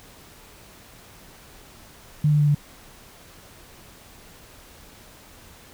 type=tone with pitch steps; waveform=sine; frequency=150.1 / 148.72 / 147.35 / 146 Hz; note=D3 / D3 / D3 / D3; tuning=+38 / +22 / +6 / -10 cents; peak=-15 dBFS; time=2.24-2.548 s; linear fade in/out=5 ms; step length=77 ms; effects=pink hiss -48 dBFS RMS until 5.73 s